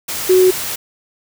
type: tone in noise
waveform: sine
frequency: 370 Hz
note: F#4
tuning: in tune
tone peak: -7 dBFS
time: 0.29-0.51 s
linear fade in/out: 10 ms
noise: white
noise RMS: -23 dBFS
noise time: 0.08-0.76 s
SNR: +13 dB
effects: none